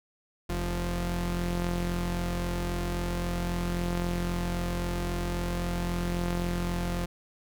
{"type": "tone pair together", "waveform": "sawtooth", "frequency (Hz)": [43.76, 174.61], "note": ["F1", "F3"], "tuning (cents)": [4, 0], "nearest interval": "2 octaves", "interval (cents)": 2396, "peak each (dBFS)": -27, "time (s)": [0.49, 7.06], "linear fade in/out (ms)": 10, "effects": []}